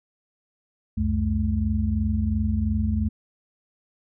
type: tone cluster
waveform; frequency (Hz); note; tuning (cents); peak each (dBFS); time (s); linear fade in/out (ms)
sine; 68.4 / 91.3 / 215.5; C#2 / F#2 / A3; -23 / -23 / -36; -25; 0.97-3.09; 10
effects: none